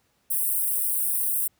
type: high-pass noise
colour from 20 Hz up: white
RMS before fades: -25 dBFS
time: 0.3-1.48 s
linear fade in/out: 10 ms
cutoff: 8500 Hz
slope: 96 dB/octave
effects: pink hiss -68 dBFS RMS until 1.59 s + high-pass 60 Hz 12 dB/octave